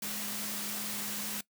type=tone in noise; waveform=sine; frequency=207.9 Hz; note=G#3; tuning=2 cents sharp; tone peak=-44 dBFS; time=0.02-1.41 s; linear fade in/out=5 ms; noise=white; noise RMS=-37 dBFS; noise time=0.02-1.41 s; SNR=-10 dB; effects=noise-tail reverb RT60 0.1 s tail -20 dB re dry + high-pass 100 Hz 12 dB/octave